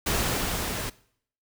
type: noise with level ramp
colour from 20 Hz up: pink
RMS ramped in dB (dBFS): -25 to -32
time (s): 0.06-0.9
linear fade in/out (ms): 10
effects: noise-tail reverb RT60 0.6 s tail -20 dB re dry